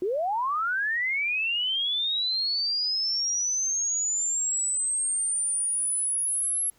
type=linear sweep; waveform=sine; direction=up; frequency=342.1 to 11220 Hz; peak=-24 dBFS; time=0.02-6.7 s; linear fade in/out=2 ms; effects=pink hiss -63 dBFS RMS until 6.78 s